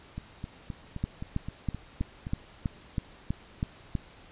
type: two click trains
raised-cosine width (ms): 5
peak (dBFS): -23 / -16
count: 9 / 10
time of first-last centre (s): 0.18-2.269 / 1.04-3.953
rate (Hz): 3.83 / 3.09
effects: pink hiss -53 dBFS RMS until 4.31 s + resampled to 8000 Hz